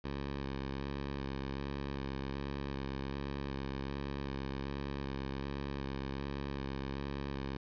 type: tone with vibrato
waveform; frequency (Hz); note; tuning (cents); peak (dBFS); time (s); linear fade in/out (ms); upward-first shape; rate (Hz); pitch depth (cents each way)
10% pulse; 68.7; C#2; -15; -29; 0.04-7.57; 5; square; 1.3; 22
effects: resampled to 11025 Hz + 11-bit